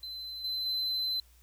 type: tone with level steps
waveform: triangle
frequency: 4056 Hz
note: B7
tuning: 45 cents sharp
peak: -37 / -30 / -28 dBFS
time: 0.03-1.2 s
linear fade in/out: 2 ms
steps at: 0.44 / 0.66 s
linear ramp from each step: 5 ms
effects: added 60 Hz sine -58 dBFS peak until 1.42 s + white hiss -65 dBFS RMS until 1.42 s